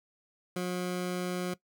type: tone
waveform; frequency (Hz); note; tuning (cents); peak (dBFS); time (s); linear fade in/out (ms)
20% pulse; 180; F#3; -47; -26; 0.56-1.54; 5
effects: noise-tail reverb RT60 0.1 s tail -19 dB re dry